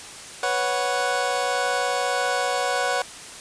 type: chord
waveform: 25% pulse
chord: B suspended second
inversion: none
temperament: equal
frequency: 493.9 / 554.4 / 740 Hz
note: B4 / C#5 / F#5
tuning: 0 / 0 / 0 cents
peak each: -24 / -23 / -21 dBFS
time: 0.43-3.02 s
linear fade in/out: 2 ms
effects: white hiss -39 dBFS RMS until 3.4 s + resampled to 22050 Hz